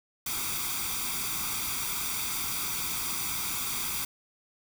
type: noise with comb filter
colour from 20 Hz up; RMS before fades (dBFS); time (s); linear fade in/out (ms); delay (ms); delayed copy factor
white; -32; 0.26-4.05; 5; 0.85; +0.75
effects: none